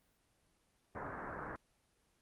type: low-pass noise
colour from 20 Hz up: white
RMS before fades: -44 dBFS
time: 0.95-1.56 s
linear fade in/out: 0 ms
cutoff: 1700 Hz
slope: 48 dB/octave
effects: pink hiss -75 dBFS RMS until 2.21 s + Opus 24 kbps